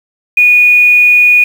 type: tone with quantisation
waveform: sine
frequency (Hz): 2460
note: D#7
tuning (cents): -20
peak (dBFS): -3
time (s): 0.37-1.44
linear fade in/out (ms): 5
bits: 5
effects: none